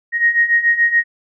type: beating tone pair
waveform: sine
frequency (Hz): 1869 / 1876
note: A#6 / A#6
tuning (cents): +4 / +11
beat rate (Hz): 7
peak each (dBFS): -17 / -13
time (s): 0.12-1.04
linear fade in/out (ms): 50
effects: none